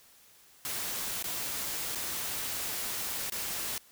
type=noise with dropouts; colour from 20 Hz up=white; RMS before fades=-35 dBFS; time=0.65-3.78 s; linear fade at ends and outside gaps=1 ms; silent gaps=1.226-1.241 / 1.95-1.956 / 3.299-3.321 s; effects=white hiss -59 dBFS RMS until 3.91 s